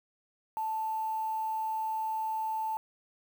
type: tone with quantisation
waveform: sine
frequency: 880 Hz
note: A5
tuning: in tune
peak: -30 dBFS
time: 0.57-2.77 s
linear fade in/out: 0 ms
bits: 8
effects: none